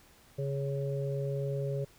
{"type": "harmonic tone", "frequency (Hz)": 138.59, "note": "C#3", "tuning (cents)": 0, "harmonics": [1, 3, 4], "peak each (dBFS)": [-32, -37, -38], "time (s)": [0.38, 1.85], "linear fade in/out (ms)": 10, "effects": ["pink hiss -60 dBFS RMS until 1.98 s"]}